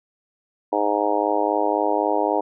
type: harmonic tone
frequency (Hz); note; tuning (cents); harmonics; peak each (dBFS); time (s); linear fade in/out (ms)
103.83; G#2; 0; 3 / 4 / 5 / 6 / 7 / 8 / 9; -26 / -26 / -26 / -26 / -26 / -26 / -26; 0.72-2.41; 10
effects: none